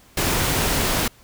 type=noise; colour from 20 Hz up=pink; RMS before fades=-21 dBFS; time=0.17-1.08 s; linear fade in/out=5 ms; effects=pink hiss -52 dBFS RMS until 1.23 s